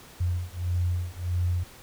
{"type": "beating tone pair", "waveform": "sine", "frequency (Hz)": [87.7, 89.3], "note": ["F2", "F2"], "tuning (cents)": [8, 39], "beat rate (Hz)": 1.6, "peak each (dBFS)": -28, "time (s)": [0.2, 1.64], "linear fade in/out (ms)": 10, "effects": ["pink hiss -49 dBFS RMS until 1.82 s"]}